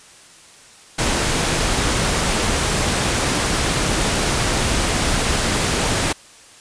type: noise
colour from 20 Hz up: pink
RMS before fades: -19 dBFS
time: 0.98-6.13 s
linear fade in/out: 10 ms
effects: white hiss -45 dBFS RMS until 6.6 s + resampled to 22050 Hz